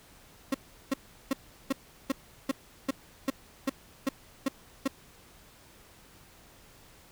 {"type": "tone bursts", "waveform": "35% pulse", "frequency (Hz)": 270, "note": "C#4", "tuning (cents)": -45, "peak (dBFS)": -23, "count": 12, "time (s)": [0.52, 4.878], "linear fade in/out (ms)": 5, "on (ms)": 24, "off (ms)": 370, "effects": ["pink hiss -56 dBFS RMS until 7.11 s"]}